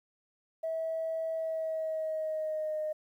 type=tone with pitch glide; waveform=sine; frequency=648 to 615.9 Hz; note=E5 to D#5; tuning=-30 to -18 cents; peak=-30 dBFS; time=0.63-2.93 s; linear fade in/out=10 ms; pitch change=-88 cents; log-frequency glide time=1.34-2.8 s; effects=tanh soft clip ceiling -26 dBFS + 11-bit